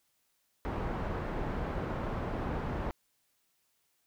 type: low-pass noise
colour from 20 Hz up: pink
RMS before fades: -35 dBFS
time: 0.65-2.91 s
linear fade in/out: 0 ms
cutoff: 1200 Hz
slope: 12 dB/octave
effects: white hiss -75 dBFS RMS until 4.06 s